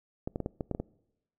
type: clicks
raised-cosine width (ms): 2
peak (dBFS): -19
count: 8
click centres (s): 0.275 / 0.359 / 0.403 / 0.461 / 0.608 / 0.713 / 0.749 / 0.8
effects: noise-tail reverb RT60 0.9 s tail -24 dB re dry